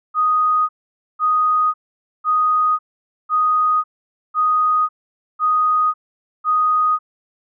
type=tone bursts; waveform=sine; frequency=1244.5 Hz; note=D#6; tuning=in tune; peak=-13 dBFS; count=7; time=0.14-6.99 s; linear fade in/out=50 ms; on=550 ms; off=500 ms; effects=none